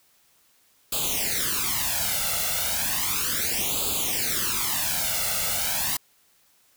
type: noise with flanger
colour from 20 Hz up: white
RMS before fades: -26 dBFS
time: 0.92-5.97 s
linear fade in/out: 5 ms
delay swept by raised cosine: 0.26 to 1.46 ms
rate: 0.34 Hz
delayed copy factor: +0.9
effects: white hiss -62 dBFS RMS until 6.76 s